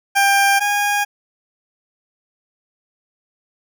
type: tone pair in turn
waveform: 20% pulse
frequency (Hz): 795 / 818.3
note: G5 / G#5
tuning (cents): +24 / -26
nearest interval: minor second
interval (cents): 50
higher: second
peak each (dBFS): -7 / -11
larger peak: first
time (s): 0.15-0.6 / 0.6-1.05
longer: neither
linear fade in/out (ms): 20
effects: none